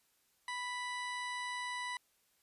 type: harmonic tone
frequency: 987.8 Hz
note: B5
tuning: in tune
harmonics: 1 / 2 / 3 / 4 / 5 / 6 / 8 / 9 / 10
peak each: -41 / -41 / -51 / -48 / -58 / -58 / -59 / -57 / -58 dBFS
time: 0.48-1.97 s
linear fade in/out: 2 ms
effects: white hiss -74 dBFS RMS until 2.42 s + resampled to 32000 Hz